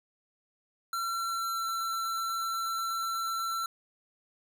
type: tone with pitch glide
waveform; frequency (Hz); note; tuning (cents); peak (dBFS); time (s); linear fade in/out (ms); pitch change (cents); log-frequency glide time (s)
square; 1360 to 1345.9; F6 to E6; -46 to +36; -31; 0.93-3.66; 2; -18; 1.04-1.69
effects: none

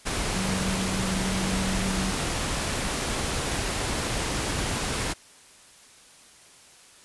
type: tone in noise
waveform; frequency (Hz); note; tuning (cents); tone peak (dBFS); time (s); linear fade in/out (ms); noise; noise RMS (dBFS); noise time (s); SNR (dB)
sine; 189.2; F#3; +39; -28; 0.35-2.11; 20; pink; -28; 0.05-5.14; -3
effects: white hiss -52 dBFS RMS until 7.04 s + resampled to 24000 Hz

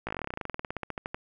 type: slowing click train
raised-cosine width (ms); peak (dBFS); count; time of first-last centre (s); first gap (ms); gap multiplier
0.5; -18; 26; 0.07-1.145; 17; 1.07
effects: none

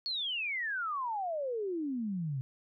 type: exponential sweep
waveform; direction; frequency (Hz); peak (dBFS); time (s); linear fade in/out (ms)
sine; down; 4435 to 126.5; -32; 0.06-2.41; 0
effects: none

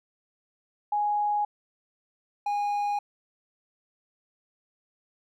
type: tone pair in turn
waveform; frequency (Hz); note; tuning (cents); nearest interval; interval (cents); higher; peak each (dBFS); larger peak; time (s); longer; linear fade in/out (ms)
sine / triangle; 830.6 / 820.6; G#5 / G#5; 0 / -21; unison; 21; first; -23; neither; 0.92-1.45 / 2.46-2.99; neither; 5
effects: none

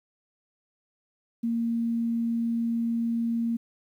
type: tone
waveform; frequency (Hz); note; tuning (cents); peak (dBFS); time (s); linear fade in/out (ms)
sine; 231.7; A#3; -10; -24; 1.43-3.57; 10
effects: 10-bit

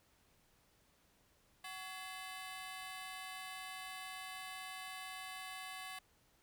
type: ring-modulated tone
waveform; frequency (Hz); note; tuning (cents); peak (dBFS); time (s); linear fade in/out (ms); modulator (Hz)
15% pulse; 938; A#5; +11; -36; 1.64-5.99; 5; 187
effects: pink hiss -72 dBFS RMS until 6.42 s

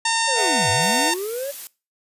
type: harmonic tone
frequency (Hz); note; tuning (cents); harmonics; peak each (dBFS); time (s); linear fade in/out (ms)
911; A#5; -40; 1 / 2 / 3 / 4 / 5 / 6 / 7 / 8 / 9 / 10; -22 / -25 / -27 / -28 / -29 / -30 / -30 / -31 / -32 / -32; 0.05-1.14; 5
type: linear two-way sweep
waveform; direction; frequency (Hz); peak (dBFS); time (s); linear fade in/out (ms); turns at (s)
triangle; down then up; 579 to 92.5 to 579; -23; 0.27-1.52; 20; 0.7
type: chord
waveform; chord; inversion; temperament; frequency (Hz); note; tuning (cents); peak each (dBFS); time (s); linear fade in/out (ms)
square; B suspended fourth; none; equal; 493.9 / 659.3 / 740; B4 / E5 / F#5; 0 / 0 / 0; -28; 0.35-1.13; 50
type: noise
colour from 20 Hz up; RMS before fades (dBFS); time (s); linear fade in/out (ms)
blue; -33; 0.82-1.67; 0
effects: noise-tail reverb RT60 0.3 s tail -21 dB re dry + resampled to 32000 Hz

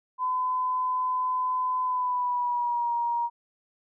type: tone with pitch glide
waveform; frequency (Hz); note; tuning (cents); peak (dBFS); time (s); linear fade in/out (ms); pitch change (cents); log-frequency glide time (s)
sine; 1013 to 945.2; B5 to A#5; +44 to +24; -24; 0.18-3.3; 50; -120; 1.83-2.92
effects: none

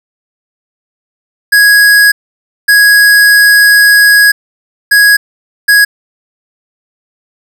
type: tone bursts at uneven times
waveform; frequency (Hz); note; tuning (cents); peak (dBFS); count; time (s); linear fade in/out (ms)
square; 1661.2; G#6; 0; -3; 4; 1.52-2.12 / 2.68-4.32 / 4.91-5.17 / 5.68-5.85; 10
effects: none

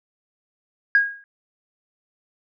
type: tone with exponential decay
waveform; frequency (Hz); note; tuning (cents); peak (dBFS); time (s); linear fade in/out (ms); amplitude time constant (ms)
sine; 1637; G#6; -25; -9; 0.95-1.24; 1; 62
effects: tanh soft clip ceiling -6 dBFS

